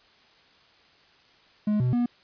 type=tone with pitch steps; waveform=triangle; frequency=210.3 / 125 / 241.5 Hz; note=G#3 / B2 / B3; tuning=+22 / +21 / -39 cents; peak=-19 dBFS; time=1.67-2.06 s; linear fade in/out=5 ms; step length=130 ms; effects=white hiss -58 dBFS RMS until 2.23 s + resampled to 11025 Hz